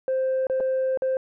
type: tone with dropouts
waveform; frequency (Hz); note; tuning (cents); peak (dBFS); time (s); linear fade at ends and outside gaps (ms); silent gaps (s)
sine; 523.3; C5; 0; -19; 0.08-1.17; 1; 0.469-0.498 / 0.602-0.606 / 0.974-1.021
effects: tanh soft clip ceiling -19 dBFS